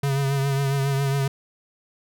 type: tone with vibrato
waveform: square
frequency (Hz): 138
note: C#3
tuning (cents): -7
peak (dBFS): -21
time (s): 0.03-1.28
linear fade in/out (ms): 5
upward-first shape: triangle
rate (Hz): 7.3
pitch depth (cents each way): 43
effects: none